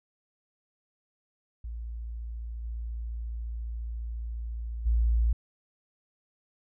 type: tone with level steps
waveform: sine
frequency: 57.2 Hz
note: A#1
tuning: 32 cents flat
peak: -34 / -32 / -21 dBFS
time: 1.64-5.33 s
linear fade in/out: 5 ms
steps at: 2.63 / 4.85 s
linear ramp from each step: 20 ms
effects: none